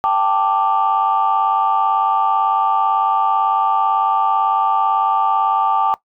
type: chord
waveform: sine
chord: G suspended second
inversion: none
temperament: just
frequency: 784 / 882 / 1176 Hz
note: G5 / A5 / D6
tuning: 0 / +4 / +2 cents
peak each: -17 dBFS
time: 0.04-5.94 s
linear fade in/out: 0 ms
effects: noise-tail reverb RT60 0.1 s tail -18 dB re dry + tanh soft clip ceiling -6 dBFS